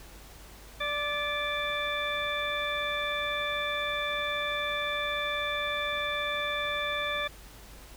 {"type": "harmonic tone with a mistuned harmonic", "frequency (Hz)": 587.3, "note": "D5", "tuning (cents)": 0, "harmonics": [1, 2, 3, 4, 6], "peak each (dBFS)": [-35, -35, -35, -35, -35], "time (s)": [0.8, 7.28], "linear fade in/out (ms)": 10, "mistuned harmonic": 3, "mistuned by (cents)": -25, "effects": ["added 50 Hz sine -50 dBFS peak until 7.96 s", "pink hiss -51 dBFS RMS until 7.96 s"]}